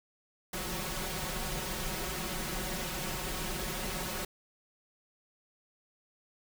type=noise with comb filter; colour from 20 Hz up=pink; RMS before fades=-36 dBFS; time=0.53-4.25 s; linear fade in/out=5 ms; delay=5.4 ms; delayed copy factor=+1; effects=none